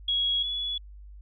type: tone pair in turn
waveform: sine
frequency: 3322 / 3400 Hz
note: G#7 / G#7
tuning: 0 / +40 cents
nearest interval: unison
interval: 40 cents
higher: second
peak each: -23 / -28 dBFS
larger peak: first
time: 0.08-0.43 / 0.43-0.78 s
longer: neither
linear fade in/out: 5 ms
effects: added 50 Hz sine -43 dBFS peak until 1.21 s